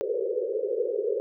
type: band-pass noise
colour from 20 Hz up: white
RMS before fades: -28 dBFS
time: 0.01-1.2 s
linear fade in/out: 0 ms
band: 380 to 520 Hz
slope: 96 dB/octave
effects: none